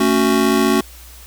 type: chord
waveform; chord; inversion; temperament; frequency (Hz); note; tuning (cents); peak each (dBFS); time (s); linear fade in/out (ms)
square; F# minor; first; just; 222 / 277.5 / 370; A3 / C#4 / F#4; +16 / +2 / 0; -18; 0-0.81; 5
effects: added 60 Hz sine -39 dBFS peak until 1.26 s + white hiss -42 dBFS RMS until 1.26 s